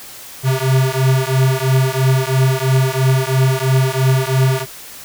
square beating tone pair, 130.1 / 133.1 Hz, C3 / C3, -9 / +30 cents, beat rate 3 Hz, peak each -16 dBFS, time 0.43-4.66 s, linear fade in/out 50 ms, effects white hiss -35 dBFS RMS until 5.04 s

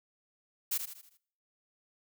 blue noise with echo, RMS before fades -31 dBFS, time 0.71-0.78 s, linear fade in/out 10 ms, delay 79 ms, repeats 5, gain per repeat -7 dB, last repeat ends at 1.175 s, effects noise-tail reverb RT60 0.6 s tail -22 dB re dry

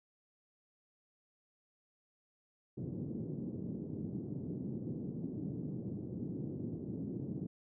pink band-pass noise, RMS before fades -41 dBFS, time 2.77-7.47 s, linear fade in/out 10 ms, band 120 to 340 Hz, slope 24 dB/octave, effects none

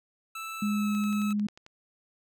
25% pulse tone with pitch glide, 1318.5 to 1297.3 Hz, E6 to E6, 0 to -28 cents, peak -32 dBFS, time 0.35-1.33 s, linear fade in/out 5 ms, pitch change -28 cents, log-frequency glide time 0.58-0.93 s
sine tone, 207.7 Hz, G#3, in tune, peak -25 dBFS, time 0.62-1.47 s, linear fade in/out 5 ms
click train, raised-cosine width 0.2 ms, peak -31 dBFS, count 9, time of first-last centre 0.95-1.664 s, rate 11.2 Hz
effects none

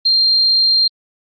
sine tone, 4186 Hz, C8, in tune, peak -10 dBFS, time 0.05-0.88 s, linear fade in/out 10 ms, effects Opus 48 kbps

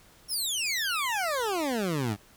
20% pulse exponential sweep, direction down, 5588 to 96 Hz, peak -22 dBFS, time 0.28-2.17 s, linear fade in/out 50 ms, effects pink hiss -57 dBFS RMS until 2.36 s

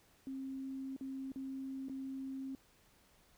sine tone with dropouts, 267.1 Hz, C4, 36 cents sharp, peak -40 dBFS, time 0.27-2.55 s, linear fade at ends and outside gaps 1 ms, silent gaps 0.964-1.01 / 1.319-1.359 / 1.885-1.896 s, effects pink hiss -68 dBFS RMS until 3.37 s

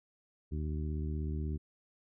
harmonic tone, 76.3 Hz, D#2, 33 cents flat, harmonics 1 / 2 / 3 / 4 / 5, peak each -34 / -40 / -44 / -46 / -48 dBFS, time 0.51-1.58 s, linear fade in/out 20 ms, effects none

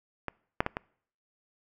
clicks, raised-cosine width 0.5 ms, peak -17 / -8 / -13 / -16 dBFS, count 4, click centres 0.283 / 0.605 / 0.664 / 0.769 s, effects noise-tail reverb RT60 0.6 s tail -25 dB re dry

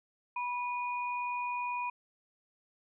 sine tone pair together, 979 / 2459 Hz, B5 / D#7, -15 / -21 cents, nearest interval octave + major third, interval 1594 cents, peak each -33 / -39 dBFS, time 0.36-1.9 s, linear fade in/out 5 ms, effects none

